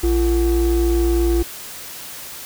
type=ring-modulated tone; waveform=triangle; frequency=200 Hz; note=G3; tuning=35 cents sharp; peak=-9 dBFS; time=0.03-1.43 s; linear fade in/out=10 ms; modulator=143 Hz; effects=white hiss -34 dBFS RMS until 2.45 s